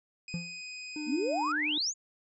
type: tone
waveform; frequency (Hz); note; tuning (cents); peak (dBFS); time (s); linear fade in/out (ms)
25% pulse; 2500; D#7; +8; -36; 0.28-1.52; 2
type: tone with exponential decay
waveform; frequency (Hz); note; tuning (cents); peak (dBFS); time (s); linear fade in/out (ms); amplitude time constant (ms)
triangle; 171.7; F3; -29; -27; 0.34-0.61; 0; 58
type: tone with vibrato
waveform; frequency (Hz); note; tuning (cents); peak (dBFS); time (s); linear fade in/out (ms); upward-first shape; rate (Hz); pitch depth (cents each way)
triangle; 301.6; D4; +46; -33; 0.96-1.78; 2; square; 10; 10
type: exponential sweep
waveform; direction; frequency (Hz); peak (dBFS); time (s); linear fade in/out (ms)
sine; up; 215.8 to 7160; -28; 1.06-1.94; 50
effects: resampled to 22050 Hz